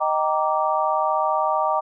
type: chord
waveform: sine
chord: Eb major seventh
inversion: none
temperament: just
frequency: 622.3 / 777.8 / 933.4 / 1166.7 Hz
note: Eb5 / G5 / Bb5 / D6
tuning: 0 / -14 / +2 / -12 cents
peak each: -24 dBFS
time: 0-1.81 s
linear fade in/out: 20 ms
effects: none